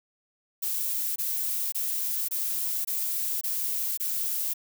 violet noise bursts, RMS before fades -29 dBFS, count 7, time 0.62-4.538 s, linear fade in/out 10 ms, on 540 ms, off 23 ms, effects none

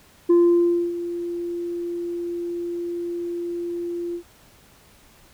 sine tone with ADSR envelope, 345.6 Hz, F4, 18 cents flat, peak -9 dBFS, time 0.29-4.23 s, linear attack 13 ms, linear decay 620 ms, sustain -16 dB, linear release 84 ms, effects tanh soft clip ceiling -11 dBFS + pink hiss -53 dBFS RMS until 5.33 s

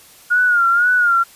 sine tone with vibrato, 1426 Hz, F6, 36 cents sharp, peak -11 dBFS, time 0.3-1.24 s, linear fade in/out 20 ms, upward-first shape sine, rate 2 Hz, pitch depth 76 cents each way, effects white hiss -45 dBFS RMS until 1.35 s + resampled to 32000 Hz

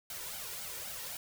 white noise with flanger, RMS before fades -42 dBFS, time 0.1-1.17 s, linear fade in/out 2 ms, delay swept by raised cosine 1.3 to 2.17 ms, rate 3.8 Hz, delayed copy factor +0.7, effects none

